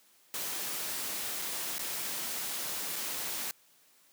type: noise with dropouts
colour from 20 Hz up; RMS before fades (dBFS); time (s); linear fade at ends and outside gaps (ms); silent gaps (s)
white; -36; 0.34-3.51; 0; 1.418-1.422 / 1.783-1.793 / 2.958-2.962
effects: white hiss -64 dBFS RMS until 4.12 s + high-pass 150 Hz 12 dB/octave